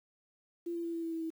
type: tone with pitch steps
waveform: sine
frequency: 342.2 / 339.1 / 335.9 / 332.8 / 329.8 / 326.7 / 323.7 Hz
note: F4 / E4 / E4 / E4 / E4 / E4 / E4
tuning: -35 / +49 / +33 / +17 / +1 / -15 / -31 cents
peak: -34 dBFS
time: 0.66-1.304 s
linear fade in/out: 10 ms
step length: 92 ms
effects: 10-bit